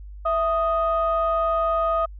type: tone pair together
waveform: sine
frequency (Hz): 659.3 / 1244.5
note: E5 / D#6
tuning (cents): 0 / 0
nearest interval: major seventh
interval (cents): 1100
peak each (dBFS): -21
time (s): 0.25-2.06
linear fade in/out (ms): 10
effects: tanh soft clip ceiling -13 dBFS + added 50 Hz sine -36 dBFS peak until 2.19 s